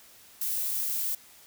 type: noise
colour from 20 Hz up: violet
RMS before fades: -30 dBFS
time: 0.41-1.15 s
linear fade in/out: 5 ms
effects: white hiss -54 dBFS RMS until 1.46 s